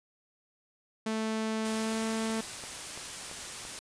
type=tone with pitch glide; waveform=sawtooth; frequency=220 to 222.6 Hz; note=A3 to A3; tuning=0 to +20 cents; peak=-26 dBFS; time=1.06-2.41 s; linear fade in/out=5 ms; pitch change=+20 cents; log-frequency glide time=1.73-1.97 s
type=noise; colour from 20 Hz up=white; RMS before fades=-40 dBFS; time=1.65-3.79 s; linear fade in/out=0 ms
type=click train; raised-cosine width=1 ms; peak=-31 dBFS; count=5; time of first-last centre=2.3-3.651 s; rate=2.96 Hz
effects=resampled to 22050 Hz